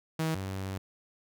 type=tone pair in turn; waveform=sawtooth; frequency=160 / 95.91 Hz; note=D#3 / G2; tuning=+49 / -37 cents; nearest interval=major sixth; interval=886 cents; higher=first; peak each=-24 / -30 dBFS; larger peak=first; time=0.19-0.35 / 0.35-0.78 s; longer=second; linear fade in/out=5 ms; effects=none